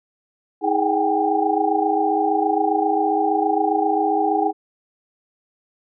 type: tone cluster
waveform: sine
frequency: 318.2 / 415 / 756 / 783 / 811 Hz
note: D#4 / G#4 / F#5 / G5 / G#5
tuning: +39 / -1 / +37 / -2 / -41 cents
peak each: -23 dBFS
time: 0.61-4.53 s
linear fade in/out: 50 ms
effects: none